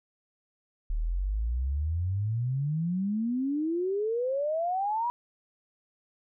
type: exponential sweep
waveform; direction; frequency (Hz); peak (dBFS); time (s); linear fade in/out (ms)
sine; up; 36.62 to 980; -26; 0.9-5.1; 0
effects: none